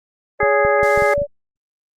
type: tone with pitch glide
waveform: sine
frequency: 565 to 574.9 Hz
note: C#5 to D5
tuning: +33 to -37 cents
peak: -16 dBFS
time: 0.39-1.27 s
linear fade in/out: 50 ms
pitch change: +30 cents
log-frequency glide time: 0.56-1.11 s
type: harmonic tone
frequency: 415.3 Hz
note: G#4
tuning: in tune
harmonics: 1 / 2 / 3 / 4 / 5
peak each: -19 / -21 / -22 / -22 / -22 dBFS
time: 0.4-1.14 s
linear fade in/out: 5 ms
type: clicks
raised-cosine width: 5 ms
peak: -16 dBFS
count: 7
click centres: 0.431 / 0.65 / 0.831 / 0.976 / 1.022 / 1.179 / 1.218 s
type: noise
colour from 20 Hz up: violet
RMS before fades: -26 dBFS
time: 0.83-1.14 s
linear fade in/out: 2 ms
effects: low-pass 6000 Hz 12 dB/octave + Opus 24 kbps